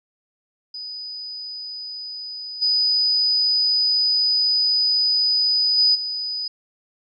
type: tone with level steps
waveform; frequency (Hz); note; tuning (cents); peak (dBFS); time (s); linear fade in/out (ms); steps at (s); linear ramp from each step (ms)
sine; 4978; D#8; 0; -30 / -16 / -13 / -24; 0.74-6.48; 5; 2.61 / 5.77 / 5.94; 20
effects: none